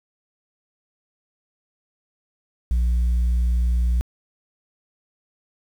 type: tone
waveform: sine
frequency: 59.9 Hz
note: A#1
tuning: 48 cents sharp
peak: -14 dBFS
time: 2.71-4.01 s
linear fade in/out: 0 ms
effects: tanh soft clip ceiling -16 dBFS + 8-bit